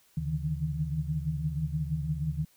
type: tone cluster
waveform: sine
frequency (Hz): 74.2 / 141.8 / 152.6 / 158.8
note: D2 / C#3 / D#3 / D#3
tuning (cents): +18 / +40 / -33 / +36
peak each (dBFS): -36 / -35 / -33 / -33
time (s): 0.17-2.45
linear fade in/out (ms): 5
effects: white hiss -64 dBFS RMS until 2.56 s